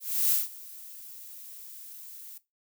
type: noise with ADSR envelope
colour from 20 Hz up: violet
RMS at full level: -23 dBFS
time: 0-2.38 s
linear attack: 310 ms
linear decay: 170 ms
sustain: -22 dB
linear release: 3 ms
effects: noise-tail reverb RT60 0.2 s tail -17 dB re dry